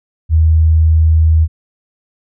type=tone; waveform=sine; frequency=79.8 Hz; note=D#2; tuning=44 cents sharp; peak=-6 dBFS; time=0.29-1.48 s; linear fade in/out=50 ms; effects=none